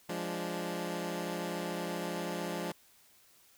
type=chord; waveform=15% pulse; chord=D diminished; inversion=first; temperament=equal; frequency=174.61 / 207.7 / 293.7 Hz; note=F3 / Ab3 / D4; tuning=0 / 0 / 0 cents; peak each=-31 / -34 / -35 dBFS; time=0.09-2.72 s; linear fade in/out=5 ms; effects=white hiss -63 dBFS RMS until 3.57 s